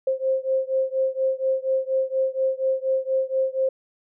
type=beating tone pair; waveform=sine; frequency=526 / 530.2 Hz; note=C5 / C5; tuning=+9 / +23 cents; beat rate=4.2 Hz; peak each=-23 / -24 dBFS; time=0.07-3.69 s; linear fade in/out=5 ms; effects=none